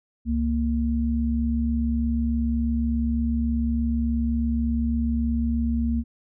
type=tone pair together; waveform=sine; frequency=68.6 / 232 Hz; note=C#2 / A#3; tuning=-17 / -8 cents; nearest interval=octave + major sixth; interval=2109 cents; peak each=-24 / -23 dBFS; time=0.25-6.04 s; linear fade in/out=50 ms; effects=none